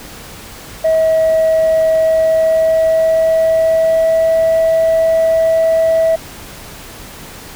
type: tone with pitch glide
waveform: sine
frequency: 642 to 651 Hz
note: E5 to E5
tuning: -46 to -22 cents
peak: -7 dBFS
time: 0.84-6.16 s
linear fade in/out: 10 ms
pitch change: +24 cents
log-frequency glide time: 1.89-4.41 s
effects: tanh soft clip ceiling -7 dBFS + pink hiss -33 dBFS RMS until 7.55 s